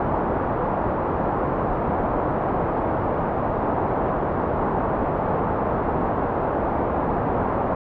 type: low-pass noise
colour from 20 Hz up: white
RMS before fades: -23 dBFS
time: 0-7.75 s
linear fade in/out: 2 ms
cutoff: 1000 Hz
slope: 24 dB/octave
effects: none